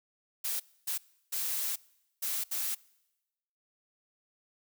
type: noise bursts at uneven times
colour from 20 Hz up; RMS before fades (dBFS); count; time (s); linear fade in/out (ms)
blue; -33; 5; 0.44-0.6 / 0.87-0.98 / 1.32-1.76 / 2.22-2.44 / 2.51-2.75; 10
effects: noise-tail reverb RT60 1.0 s tail -24 dB re dry